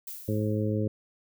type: noise with exponential decay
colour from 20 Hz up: violet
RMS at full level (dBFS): -37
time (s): 0.07-0.86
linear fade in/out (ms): 5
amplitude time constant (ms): 170
type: harmonic tone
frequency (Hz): 106.5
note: G#2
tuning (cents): +44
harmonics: 1 / 2 / 3 / 4 / 5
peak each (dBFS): -28 / -31 / -33 / -34 / -35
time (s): 0.28-0.88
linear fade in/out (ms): 5
effects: none